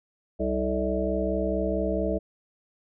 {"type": "harmonic tone with a mistuned harmonic", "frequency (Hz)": 64.5, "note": "C2", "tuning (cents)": -24, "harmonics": [1, 3, 5, 7, 9, 10], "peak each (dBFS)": [-31, -31, -31, -31, -31, -31], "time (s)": [0.39, 2.19], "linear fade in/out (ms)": 20, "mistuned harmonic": 7, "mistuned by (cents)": -61, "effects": []}